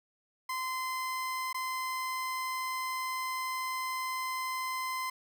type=tone with dropouts; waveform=30% pulse; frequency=1033 Hz; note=C6; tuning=22 cents flat; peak=-30 dBFS; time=0.49-5.1 s; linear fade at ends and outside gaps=5 ms; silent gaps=1.529-1.544 s; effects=none